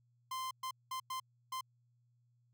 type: tone bursts at uneven times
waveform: 45% pulse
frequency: 1040 Hz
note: C6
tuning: 11 cents flat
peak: -38 dBFS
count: 5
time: 0.31-0.51 / 0.63-0.71 / 0.91-1 / 1.1-1.2 / 1.52-1.61 s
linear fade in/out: 5 ms
effects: added 120 Hz sine -70 dBFS peak until 2.53 s